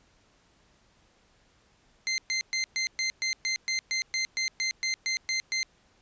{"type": "tone bursts", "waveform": "20% pulse", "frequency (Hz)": 2079, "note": "C7", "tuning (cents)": -12, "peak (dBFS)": -21, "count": 16, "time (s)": [2.07, 5.63], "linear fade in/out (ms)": 0, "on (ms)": 110, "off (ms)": 120, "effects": ["pink hiss -64 dBFS RMS until 6.01 s", "resampled to 16000 Hz"]}